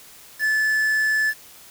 triangle tone with quantisation, 1738 Hz, A6, 22 cents flat, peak -16 dBFS, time 0.39-1.34 s, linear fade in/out 50 ms, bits 6, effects white hiss -46 dBFS RMS until 1.7 s

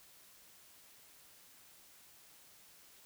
silence, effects white hiss -61 dBFS RMS until 3.05 s

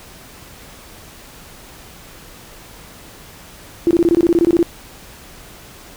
sine tone bursts, 339.6 Hz, F4, 48 cents flat, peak -9 dBFS, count 13, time 3.87-4.628 s, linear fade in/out 0 ms, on 38 ms, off 22 ms, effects pink hiss -40 dBFS RMS until 5.96 s

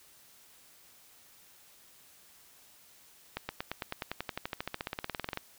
accelerating click train, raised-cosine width 0.3 ms, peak -18 dBFS, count 28, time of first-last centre 3.37-5.374 s, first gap 120 ms, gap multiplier 0.96, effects white hiss -59 dBFS RMS until 5.58 s

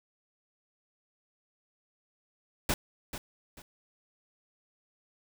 pink noise with echo, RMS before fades -28 dBFS, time 2.69-2.74 s, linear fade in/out 2 ms, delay 440 ms, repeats 2, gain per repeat -11 dB, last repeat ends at 3.62 s, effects none

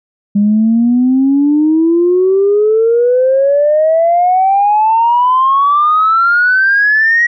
sine exponential sweep, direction up, 201.5 to 1916 Hz, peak -6 dBFS, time 0.35-7.27 s, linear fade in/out 10 ms, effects tanh soft clip ceiling -2 dBFS

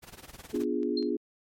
pink noise with tremolo, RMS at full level -45 dBFS, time 0.02-0.65 s, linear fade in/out 20 ms, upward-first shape sine, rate 19 Hz, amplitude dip 85%
click train, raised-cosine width 0.2 ms, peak -34 dBFS, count 4, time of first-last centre 0.44-1.027 s, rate 5.11 Hz
sine chord, B diminished seventh, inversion none, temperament equal, 246.9 / 293.7 / 349.2 / 415.3 Hz, B3 / D4 / F4 / Ab4, 0 / 0 / 0 / 0 cents, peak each -32 dBFS, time 0.53-1.17 s, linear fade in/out 10 ms
sine tone with exponential decay, 4187 Hz, C8, in tune, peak -29 dBFS, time 0.97-1.1 s, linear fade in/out 5 ms, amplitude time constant 27 ms
effects MP3 64 kbps

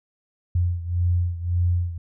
sine beating tone pair, 87.31 / 89.11 Hz, F2 / F2, 0 / +35 cents, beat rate 1.8 Hz, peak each -21 / -25 dBFS, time 0.55-1.98 s, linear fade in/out 5 ms, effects none

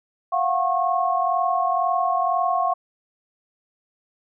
sine tone cluster, 692 / 734 / 1090 Hz, F5 / F#5 / C#6, -16 / -14 / -29 cents, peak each -23 dBFS, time 0.32-2.74 s, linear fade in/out 10 ms, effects none

